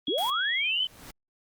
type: tone with pitch glide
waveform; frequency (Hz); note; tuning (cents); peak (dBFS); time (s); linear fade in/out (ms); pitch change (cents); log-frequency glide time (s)
sine; 3322 to 3029; G#7 to F#7; 0 to +40; -29; 0.07-0.87; 2; -160; 0.56-0.72
type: linear sweep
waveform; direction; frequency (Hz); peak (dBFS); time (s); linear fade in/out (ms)
sine; up; 256 to 3149; -26; 0.08-0.85; 2
type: noise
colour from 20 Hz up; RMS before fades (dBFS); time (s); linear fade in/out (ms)
white; -39; 0.18-0.3; 0
type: noise with exponential growth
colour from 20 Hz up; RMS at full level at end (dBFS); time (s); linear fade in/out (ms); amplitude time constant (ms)
pink; -43; 0.42-1.11; 5; 150
effects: Opus 32 kbps